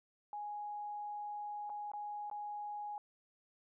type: tone with dropouts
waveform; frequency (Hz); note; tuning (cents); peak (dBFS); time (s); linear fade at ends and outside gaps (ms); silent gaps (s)
sine; 830.6; G#5; 0; -40; 0.33-2.98; 1; 1.695-1.7 / 1.917-1.935 / 2.299-2.313
effects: none